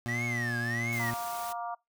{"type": "tone with pitch glide", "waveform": "25% pulse", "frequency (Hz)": [119.5, 117.24], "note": ["A#2", "A#2"], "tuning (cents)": [43, 10], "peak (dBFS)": -29, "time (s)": [0.06, 1.14], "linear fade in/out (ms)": 0, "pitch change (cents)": -33, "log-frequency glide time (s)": [0.55, 0.81]}
{"type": "tone with vibrato", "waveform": "triangle", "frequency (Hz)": 1890, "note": "A#6", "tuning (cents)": 23, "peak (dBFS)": -30, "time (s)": [0.08, 1.11], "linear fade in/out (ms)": 10, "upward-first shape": "triangle", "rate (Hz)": 1.5, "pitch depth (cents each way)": 280}
{"type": "noise", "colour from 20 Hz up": "white", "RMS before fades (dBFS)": -43, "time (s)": [0.92, 1.53], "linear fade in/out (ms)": 10}
{"type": "harmonic tone", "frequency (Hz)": 234.8, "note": "A#3", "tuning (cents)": 13, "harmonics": [3, 4, 5, 6], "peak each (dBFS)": [-36, -39, -40, -48], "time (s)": [0.99, 1.75], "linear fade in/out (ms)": 10}
{"effects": ["noise-tail reverb RT60 0.2 s tail -24 dB re dry"]}